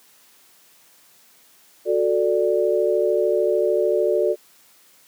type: chord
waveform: sine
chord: D major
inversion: first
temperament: just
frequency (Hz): 367.1 / 440.5 / 587.3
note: F#4 / A4 / D5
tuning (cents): -14 / +2 / 0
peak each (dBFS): -21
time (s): 1.85-4.36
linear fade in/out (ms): 50
effects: white hiss -54 dBFS RMS until 5.07 s + high-pass 150 Hz 12 dB/octave